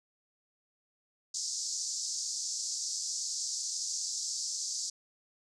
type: band-pass noise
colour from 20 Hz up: white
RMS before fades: -36 dBFS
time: 1.34-4.9 s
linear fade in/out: 5 ms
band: 4700 to 7400 Hz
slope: 48 dB/octave
effects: none